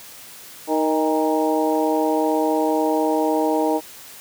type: harmonic tone with a mistuned harmonic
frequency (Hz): 155.9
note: D#3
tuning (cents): +4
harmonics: 2 / 3 / 4 / 5 / 6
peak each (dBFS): -21 / -23 / -24 / -25 / -26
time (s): 0.67-3.81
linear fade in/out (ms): 50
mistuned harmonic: 5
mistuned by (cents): +57
effects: white hiss -41 dBFS RMS until 4.2 s + high-pass 80 Hz 12 dB/octave